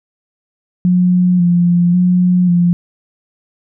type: tone with vibrato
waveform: sine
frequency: 177.2 Hz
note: F3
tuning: 25 cents sharp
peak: -8 dBFS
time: 0.85-2.73 s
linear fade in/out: 0 ms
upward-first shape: square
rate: 0.92 Hz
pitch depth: 28 cents each way
effects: none